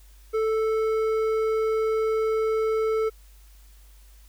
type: tone with hard clipping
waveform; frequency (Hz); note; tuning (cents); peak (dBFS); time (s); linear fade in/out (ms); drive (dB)
sine; 440; A4; 0; -23; 0.33-3.1; 20; 8
effects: added 50 Hz sine -48 dBFS peak until 4.28 s + white hiss -59 dBFS RMS until 4.28 s